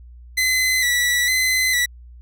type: tone with vibrato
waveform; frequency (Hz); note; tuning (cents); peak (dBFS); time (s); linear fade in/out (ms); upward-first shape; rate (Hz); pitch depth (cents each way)
sawtooth; 1994; B6; +16; -13; 0.37-1.86; 10; square; 1.1; 37
effects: added 60 Hz sine -39 dBFS peak until 2.21 s